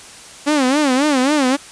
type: tone with vibrato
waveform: sawtooth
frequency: 277.2 Hz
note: C#4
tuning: in tune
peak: -9 dBFS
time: 0.46-1.57 s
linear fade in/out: 20 ms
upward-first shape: sine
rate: 3.7 Hz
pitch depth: 170 cents each way
effects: white hiss -38 dBFS RMS until 1.71 s + resampled to 22050 Hz